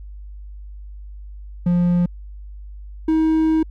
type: tone pair in turn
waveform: triangle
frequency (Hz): 175.7 / 317.5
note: F3 / D#4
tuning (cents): +11 / +35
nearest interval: minor seventh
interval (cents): 1024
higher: second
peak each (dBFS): -12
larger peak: neither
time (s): 1.66-2.06 / 3.08-3.63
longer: second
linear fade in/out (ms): 5
effects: added 50 Hz sine -33 dBFS peak until 3.7 s